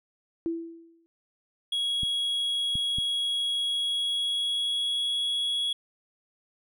sine tone with exponential decay, 332.3 Hz, E4, 14 cents sharp, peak -24 dBFS, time 0.46-1.06 s, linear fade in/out 0 ms, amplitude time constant 130 ms
triangle tone with pitch glide, 3322 to 3345 Hz, G#7 to G#7, 0 to +12 cents, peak -24 dBFS, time 1.72-5.73 s, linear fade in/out 5 ms, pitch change +12 cents, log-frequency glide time 3.56-5.17 s
clicks, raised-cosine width 5 ms, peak -23 dBFS, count 3, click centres 2.033 / 2.755 / 2.985 s
effects none

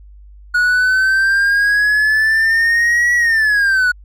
triangle exponential two-way sweep, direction up then down, 1453 to 1938 to 1453 Hz, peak -9 dBFS, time 0.54-3.92 s, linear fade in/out 10 ms, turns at 3.15 s, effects added 50 Hz sine -37 dBFS peak until 4.04 s

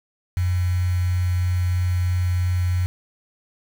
sine tone with quantisation, 89.7 Hz, F2, 47 cents sharp, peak -18 dBFS, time 0.37-2.86 s, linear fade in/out 0 ms, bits 6, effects none

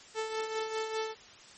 sawtooth tone with tremolo, 440.3 Hz, A4, 1 cent sharp, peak -26 dBFS, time 0.14-1.15 s, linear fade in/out 50 ms, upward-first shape triangle, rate 5 Hz, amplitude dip 60%, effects white hiss -53 dBFS RMS until 1.57 s + MP3 32 kbps

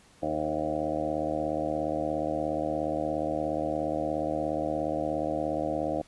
harmonic tone with a mistuned harmonic, 77 Hz, D#2, 17 cents flat, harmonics 1 / 2 / 3 / 4 / 5 / 6 / 7 / 8 / 9 / 10, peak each -43 / -41 / -41 / -33 / -43 / -42 / -33 / -34 / -34 / -40 dBFS, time 0.22-6.02 s, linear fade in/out 10 ms, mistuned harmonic 6, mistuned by +20 cents, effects pink hiss -58 dBFS RMS until 6.07 s + resampled to 24000 Hz

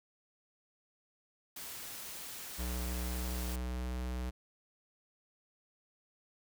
white noise, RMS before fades -45 dBFS, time 1.56-3.56 s, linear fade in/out 5 ms
square tone with pitch glide, 61.74 to 62.28 Hz, B1 to B1, 0 to +15 cents, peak -36 dBFS, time 2.58-4.31 s, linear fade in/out 20 ms, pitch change +15 cents, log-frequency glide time 3.34-3.9 s
effects none

